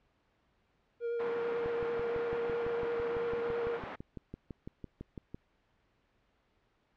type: tone with vibrato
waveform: triangle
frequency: 470.1 Hz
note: A#4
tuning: 15 cents sharp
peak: -30 dBFS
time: 1-3.8 s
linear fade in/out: 50 ms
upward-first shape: triangle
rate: 9 Hz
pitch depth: 17 cents each way
type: band-pass noise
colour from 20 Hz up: white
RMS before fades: -43 dBFS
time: 1.19-3.96 s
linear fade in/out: 10 ms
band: 180 to 1300 Hz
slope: 12 dB/octave
type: click train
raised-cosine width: 3 ms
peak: -29 dBFS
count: 23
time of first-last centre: 1.66-5.345 s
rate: 5.97 Hz
effects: pink hiss -73 dBFS RMS until 6.96 s + low-pass 3000 Hz 12 dB/octave